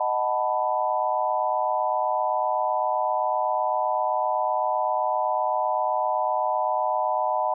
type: chord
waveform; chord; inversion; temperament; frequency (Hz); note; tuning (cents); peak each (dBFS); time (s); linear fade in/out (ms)
sine; B dominant seventh; first; equal; 622.3 / 740 / 880 / 987.8; D#5 / F#5 / A5 / B5; 0 / 0 / 0 / 0; -27; 0-7.54; 5
effects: none